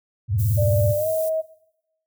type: tone with vibrato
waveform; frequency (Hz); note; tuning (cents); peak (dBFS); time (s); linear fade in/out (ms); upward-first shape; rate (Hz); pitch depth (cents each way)
sine; 103.83; G#2; 0; -18; 0.28-0.95; 50; sine; 18; 260
type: high-pass noise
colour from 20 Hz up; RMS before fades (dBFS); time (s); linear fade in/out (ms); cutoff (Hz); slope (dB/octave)
white; -34; 0.38-1.3; 20; 12000; 12
type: tone with pitch glide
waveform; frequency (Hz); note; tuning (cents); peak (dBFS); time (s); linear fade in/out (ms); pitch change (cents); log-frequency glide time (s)
sine; 591 to 637.1; D5 to D#5; +11 to +41; -20; 0.57-1.42; 20; +130; 0.96-1.08
effects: noise-tail reverb RT60 0.8 s tail -17 dB re dry